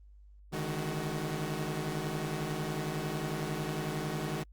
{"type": "tone cluster", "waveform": "sawtooth", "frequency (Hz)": [144.9, 155.9, 211.7, 372.8], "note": ["D3", "D#3", "G#3", "F#4"], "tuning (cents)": [-23, 4, 33, 13], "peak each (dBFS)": [-36, -32, -37, -36], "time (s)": [0.52, 4.44], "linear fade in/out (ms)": 20, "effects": ["added 50 Hz sine -52 dBFS peak until 4.52 s", "Opus 32 kbps"]}